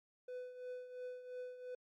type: tone with tremolo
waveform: triangle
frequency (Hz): 500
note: B4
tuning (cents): +21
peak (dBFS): -40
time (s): 0.28-1.75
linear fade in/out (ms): 5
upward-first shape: triangle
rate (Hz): 2.9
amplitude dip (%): 70
effects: Opus 48 kbps